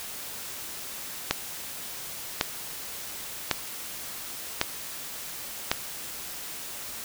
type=click train; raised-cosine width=0.2 ms; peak=-4 dBFS; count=5; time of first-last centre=1.31-5.715 s; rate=0.908 Hz; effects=white hiss -38 dBFS RMS until 7.04 s